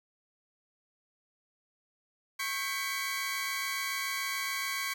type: tone cluster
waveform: sawtooth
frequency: 1096 / 1585 / 1997 / 2259 Hz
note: C#6 / G6 / B6 / C#7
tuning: -20 / +19 / +19 / +32 cents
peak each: -34 / -37 / -34 / -33 dBFS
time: 2.39-4.94 s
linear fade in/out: 10 ms
effects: 10-bit